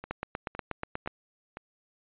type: two click trains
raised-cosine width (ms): 0.5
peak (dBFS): -24 / -17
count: 4 / 9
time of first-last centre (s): 0.04-1.571 / 0.11-1.075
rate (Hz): 1.96 / 8.29
effects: resampled to 8000 Hz